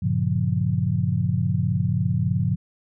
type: chord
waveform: sine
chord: G half-diminished seventh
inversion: none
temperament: just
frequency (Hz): 98 / 117.6 / 141.12 / 176.4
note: G2 / Bb2 / Db3 / F3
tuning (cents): 0 / +16 / +31 / +18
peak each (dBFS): -25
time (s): 0.02-2.56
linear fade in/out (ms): 10
effects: none